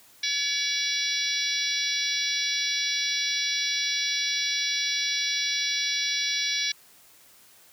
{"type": "harmonic tone", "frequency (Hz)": 568, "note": "C#5", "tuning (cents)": 42, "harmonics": [3, 4, 5, 6, 7, 8, 9, 10], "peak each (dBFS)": [-36, -31, -40, -31, -30, -37, -34, -33], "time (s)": [0.23, 6.72], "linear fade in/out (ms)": 5, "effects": ["white hiss -55 dBFS RMS until 7.72 s", "high-pass 60 Hz 12 dB/octave"]}